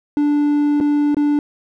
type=tone with dropouts; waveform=triangle; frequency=292.8 Hz; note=D4; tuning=5 cents flat; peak=-11 dBFS; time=0.17-1.39 s; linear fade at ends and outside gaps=1 ms; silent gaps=0.802-0.809 / 1.146-1.168 s; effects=none